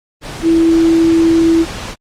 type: tone in noise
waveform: sine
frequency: 329.6 Hz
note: E4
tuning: in tune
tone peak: -7 dBFS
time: 0.42-1.66 s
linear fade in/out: 50 ms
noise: pink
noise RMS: -25 dBFS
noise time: 0.21-1.96 s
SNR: +15 dB
effects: low-pass 7000 Hz 12 dB/octave + Opus 24 kbps